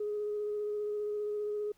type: tone with vibrato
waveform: sine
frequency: 418 Hz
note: G#4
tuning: 11 cents sharp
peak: -31 dBFS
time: 0-1.72 s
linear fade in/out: 5 ms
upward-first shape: square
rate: 15 Hz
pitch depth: 10 cents each way
effects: tanh soft clip ceiling -27 dBFS + pink hiss -69 dBFS RMS until 1.77 s